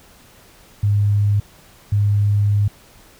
sine tone pair in turn, 102.5 / 102.5 Hz, G#2 / G#2, -22 / -22 cents, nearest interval unison, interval 0 cents, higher neither, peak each -13 dBFS, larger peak neither, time 0.83-1.4 / 1.92-2.68 s, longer second, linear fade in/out 5 ms, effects pink hiss -48 dBFS RMS until 3.19 s

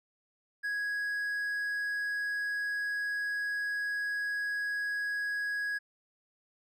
triangle tone, 1661.2 Hz, G#6, in tune, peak -29 dBFS, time 0.63-5.79 s, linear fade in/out 20 ms, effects none

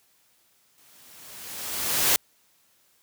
white noise with exponential growth, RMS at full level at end -19 dBFS, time 0.78-2.16 s, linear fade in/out 0 ms, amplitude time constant 300 ms, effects white hiss -64 dBFS RMS until 3.02 s + high-pass 60 Hz 12 dB/octave

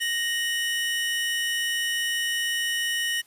45% pulse tone pair together, 1864.7 / 2960 Hz, A#6 / F#7, 0 / 0 cents, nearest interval minor sixth, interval 800 cents, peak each -27 dBFS, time 0-3.22 s, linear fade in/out 20 ms, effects white hiss -58 dBFS RMS until 3.26 s + resampled to 32000 Hz

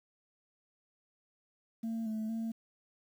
sine tone with pitch steps, 226.4 / 218.3 / 225.8 Hz, A3 / A3 / A3, +50 / -13 / +45 cents, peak -31 dBFS, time 1.83-2.52 s, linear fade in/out 10 ms, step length 230 ms, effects tanh soft clip ceiling -32 dBFS + 10-bit

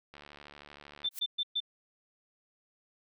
click train, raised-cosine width 0.3 ms, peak -33 dBFS, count 68, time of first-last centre 0.14-1.059 s, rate 72.9 Hz
sine tone bursts, 3551 Hz, A7, 15 cents sharp, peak -28 dBFS, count 4, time 1.04-1.604 s, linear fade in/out 10 ms, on 51 ms, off 120 ms
blue noise with exponential growth, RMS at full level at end -35 dBFS, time 1.11-1.19 s, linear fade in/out 2 ms, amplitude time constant 17 ms
effects none

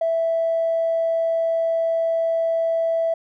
triangle tone with tanh clipping, 659.3 Hz, E5, in tune, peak -18 dBFS, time 0.01-3.14 s, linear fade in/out 5 ms, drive 4 dB, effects none

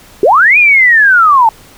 sine linear two-way sweep, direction up then down, 349.2 to 2489 to 857 Hz, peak -3 dBFS, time 0.23-1.49 s, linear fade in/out 2 ms, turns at 0.58 s, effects pink hiss -39 dBFS RMS until 1.77 s

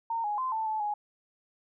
sine tone with pitch steps, 916 / 833 / 1035 / 884 / 869 / 833 Hz, A#5 / G#5 / C6 / A5 / A5 / G#5, -31 / +5 / -19 / +8 / -22 / +5 cents, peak -28 dBFS, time 0.1-0.94 s, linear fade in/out 5 ms, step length 140 ms, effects none

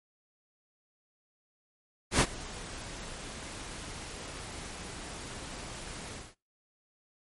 pink noise with ADSR envelope, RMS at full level -22 dBFS, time 2.11-6.35 s, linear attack 95 ms, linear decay 54 ms, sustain -20 dB, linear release 200 ms, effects noise-tail reverb RT60 0.3 s tail -25 dB re dry + MP3 48 kbps

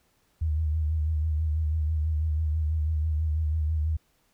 sine tone with vibrato, 77.78 Hz, D#2, in tune, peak -23 dBFS, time 0.41-3.97 s, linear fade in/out 10 ms, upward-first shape sine, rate 6.1 Hz, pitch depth 54 cents each way, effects pink hiss -68 dBFS RMS until 4.33 s

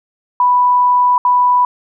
sine tone bursts at uneven times, 987.8 Hz, B5, in tune, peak -8 dBFS, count 2, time 0.4-1.18 / 1.25-1.65 s, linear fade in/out 2 ms, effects none

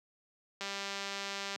click train, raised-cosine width 0.2 ms, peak -21 dBFS, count 189, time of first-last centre 0.61-1.559 s, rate 198 Hz, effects high-pass 200 Hz 12 dB/octave

